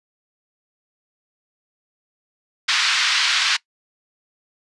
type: band-pass noise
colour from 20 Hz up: white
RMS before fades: -19 dBFS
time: 2.68-3.57 s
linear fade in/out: 10 ms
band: 1200 to 4800 Hz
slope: 24 dB/octave
effects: noise-tail reverb RT60 0.1 s tail -21 dB re dry + resampled to 24000 Hz